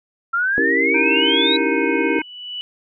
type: exponential sweep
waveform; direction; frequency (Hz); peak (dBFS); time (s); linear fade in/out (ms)
sine; up; 1354 to 3947; -16; 0.33-1.57; 10
type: chord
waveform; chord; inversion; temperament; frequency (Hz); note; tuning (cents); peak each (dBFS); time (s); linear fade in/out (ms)
sine; C# diminished seventh; none; equal; 277.2 / 329.6 / 392 / 466.2; C#4 / E4 / G4 / Bb4; 0 / 0 / 0 / 0; -23; 0.58-2.19; 0
type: harmonic tone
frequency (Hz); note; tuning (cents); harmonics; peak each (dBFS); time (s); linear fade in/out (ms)
311.4; D#4; +2; 1 / 3 / 5 / 7 / 8; -25 / -28 / -27 / -25 / -27; 0.94-2.22; 5
type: tone with exponential growth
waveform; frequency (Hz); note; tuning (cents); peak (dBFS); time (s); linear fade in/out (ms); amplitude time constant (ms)
sine; 2960; F#7; 0; -24; 1.5-2.61; 0; 240
effects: none